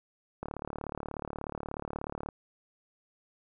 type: click train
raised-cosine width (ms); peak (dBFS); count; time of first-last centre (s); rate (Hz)
1; -22; 69; 0.43-2.288; 36.6
effects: none